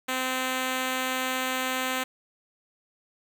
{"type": "tone", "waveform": "5% pulse", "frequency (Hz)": 258.2, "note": "C4", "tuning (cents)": -23, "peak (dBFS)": -15, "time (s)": [0.08, 2.04], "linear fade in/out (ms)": 10, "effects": []}